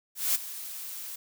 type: noise with ADSR envelope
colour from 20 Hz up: blue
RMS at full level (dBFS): -24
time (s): 0.15-1.16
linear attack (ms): 200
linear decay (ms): 17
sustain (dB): -15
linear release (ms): 6
effects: none